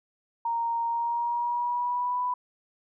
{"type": "tone with pitch glide", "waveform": "sine", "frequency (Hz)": [930, 991], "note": ["A#5", "B5"], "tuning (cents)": [-4, 6], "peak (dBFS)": -25, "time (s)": [0.45, 2.34], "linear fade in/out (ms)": 5, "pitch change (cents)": 110, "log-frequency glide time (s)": [0.87, 2.22], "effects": []}